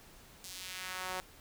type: tone with high-pass filter sweep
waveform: sawtooth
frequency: 185 Hz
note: F#3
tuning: in tune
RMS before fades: -42 dBFS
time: 0.44-1.2 s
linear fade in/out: 0 ms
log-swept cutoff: 5400 to 660 Hz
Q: 1
effects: pink hiss -57 dBFS RMS until 1.4 s